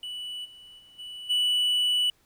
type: tone with level steps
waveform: triangle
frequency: 2960 Hz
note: F#7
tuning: in tune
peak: -32 / -45 / -50 / -36 / -20 dBFS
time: 0.03-2.1 s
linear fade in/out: 2 ms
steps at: 0.44 / 0.78 / 0.98 / 1.29 s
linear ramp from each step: 20 ms
effects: pink hiss -65 dBFS RMS until 2.25 s